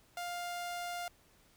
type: tone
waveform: sawtooth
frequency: 702 Hz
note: F5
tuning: 9 cents sharp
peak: -34 dBFS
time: 0.17-1.08 s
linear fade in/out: 2 ms
effects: pink hiss -66 dBFS RMS until 1.56 s